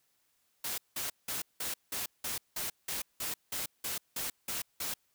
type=noise bursts; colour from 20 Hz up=white; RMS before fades=-36 dBFS; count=14; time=0.64-4.94 s; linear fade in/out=5 ms; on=140 ms; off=180 ms; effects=white hiss -74 dBFS RMS until 5.14 s